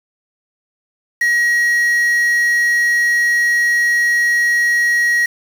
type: tone with quantisation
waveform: triangle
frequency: 1900 Hz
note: A#6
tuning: 33 cents sharp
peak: -10 dBFS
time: 1.21-5.26 s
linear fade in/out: 5 ms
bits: 5
effects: none